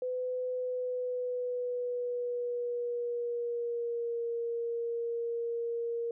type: tone with pitch glide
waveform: sine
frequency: 504 to 467.5 Hz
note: B4 to A#4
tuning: +35 to +5 cents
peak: -31 dBFS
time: 0.02-6.11 s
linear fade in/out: 2 ms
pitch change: -130 cents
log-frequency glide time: 0.52-4.25 s
effects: none